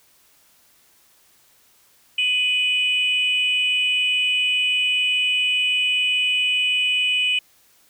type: tone pair together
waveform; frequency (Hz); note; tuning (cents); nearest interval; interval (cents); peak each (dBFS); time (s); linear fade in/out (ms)
sine; 2496 / 2969; D#7 / F#7; +5 / +5; minor third; 300; -19; 2.18-7.39; 5
effects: tanh soft clip ceiling -12 dBFS + white hiss -57 dBFS RMS until 7.89 s